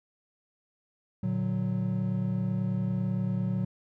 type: chord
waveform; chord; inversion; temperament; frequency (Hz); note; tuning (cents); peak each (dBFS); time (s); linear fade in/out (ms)
triangle; Bb augmented; none; equal; 116.54 / 146.83 / 185; Bb2 / D3 / F#3; 0 / 0 / 0; -29 / -33 / -27; 1.23-3.65; 5
effects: none